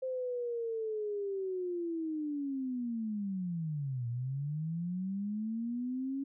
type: linear two-way sweep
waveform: sine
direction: down then up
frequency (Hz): 523.3 to 116.54 to 277.2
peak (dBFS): -33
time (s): 0.02-6.24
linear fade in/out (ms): 10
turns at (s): 4.08
effects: none